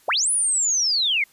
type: linear two-way sweep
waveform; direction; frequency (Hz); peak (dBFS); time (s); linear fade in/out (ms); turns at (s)
sine; up then down; 370 to 10070 to 2052; -18; 0.08-1.24; 5; 0.31
effects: white hiss -56 dBFS RMS until 1.32 s + resampled to 32000 Hz